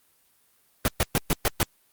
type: noise bursts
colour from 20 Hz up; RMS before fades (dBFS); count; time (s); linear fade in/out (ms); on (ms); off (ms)
pink; -21; 6; 0.85-1.63; 0; 30; 120
effects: white hiss -64 dBFS RMS until 1.92 s + Opus 32 kbps